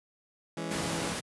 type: chord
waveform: 20% pulse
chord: C# minor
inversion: first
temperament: just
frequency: 166.31 / 207.9 / 277.2 Hz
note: E3 / G#3 / C#4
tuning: +16 / +2 / 0 cents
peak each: -31 / -35 / -36 dBFS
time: 0.57-1.12 s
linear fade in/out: 2 ms
type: noise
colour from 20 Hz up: pink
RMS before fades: -34 dBFS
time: 0.7-1.21 s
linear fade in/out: 20 ms
effects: high-pass 100 Hz 12 dB/octave + resampled to 24000 Hz